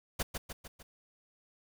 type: noise with echo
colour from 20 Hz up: pink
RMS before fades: -32 dBFS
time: 0.19-0.23 s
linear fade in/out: 10 ms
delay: 150 ms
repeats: 4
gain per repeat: -5 dB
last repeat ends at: 0.83 s
effects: none